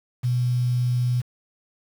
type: tone with quantisation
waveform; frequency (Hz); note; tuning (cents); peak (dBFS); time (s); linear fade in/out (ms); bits
sine; 123.47; B2; 0; -19; 0.23-1.22; 20; 7
effects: none